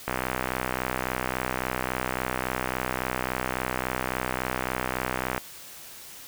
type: click train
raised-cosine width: 0.5 ms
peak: -11 dBFS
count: 338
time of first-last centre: 0.08-5.379 s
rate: 63.6 Hz
effects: white hiss -44 dBFS RMS until 6.27 s